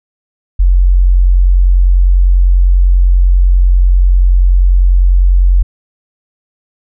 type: tone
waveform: sine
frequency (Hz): 45.08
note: F#1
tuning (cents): -44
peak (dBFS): -4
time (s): 0.59-5.63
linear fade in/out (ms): 10
effects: none